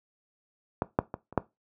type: clicks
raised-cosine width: 1 ms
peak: -11 / -7 / -19 / -30 / -8 dBFS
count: 5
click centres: 0.821 / 0.989 / 1.141 / 1.326 / 1.377 s
effects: noise-tail reverb RT60 0.2 s tail -18 dB re dry + high-pass 80 Hz 12 dB/octave